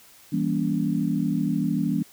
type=chord; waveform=sine; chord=E diminished seventh; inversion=none; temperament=just; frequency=164.81 / 197.78 / 237.3 / 284.8 Hz; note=E3 / G3 / Bb3 / Db4; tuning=0 / +16 / +31 / +47 cents; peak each=-27 dBFS; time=0.32-2.03 s; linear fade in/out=10 ms; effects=white hiss -52 dBFS RMS until 2.12 s